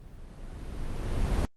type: noise with level ramp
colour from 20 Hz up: brown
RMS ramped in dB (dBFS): -49 to -23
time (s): 0-1.45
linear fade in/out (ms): 0
effects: Opus 24 kbps